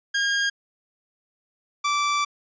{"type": "tone pair in turn", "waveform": "sawtooth", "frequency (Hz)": [1622, 1164.9], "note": ["G#6", "D6"], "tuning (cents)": [-41, -14], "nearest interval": "tritone", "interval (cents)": 573, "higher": "first", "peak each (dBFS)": -17, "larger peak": "neither", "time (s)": [[0.14, 0.5], [1.84, 2.25]], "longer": "second", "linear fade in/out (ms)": 10, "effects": ["resampled to 16000 Hz"]}